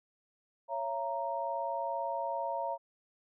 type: chord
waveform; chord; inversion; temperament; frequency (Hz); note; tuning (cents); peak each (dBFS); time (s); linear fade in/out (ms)
sine; A# diminished; first; equal with one note detuned; 554.4 / 674.7 / 932.3; C#5 / E5 / A#5; 0 / +40 / 0; -38 / -37 / -35; 0.68-2.78; 50
effects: none